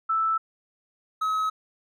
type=tone pair in turn; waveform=sine / triangle; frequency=1318.5 / 1280.2 Hz; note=E6 / D#6; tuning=0 / +49 cents; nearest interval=minor second; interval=51 cents; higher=first; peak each=-21 dBFS; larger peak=neither; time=0.09-0.38 / 1.21-1.5 s; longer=neither; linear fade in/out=10 ms; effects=none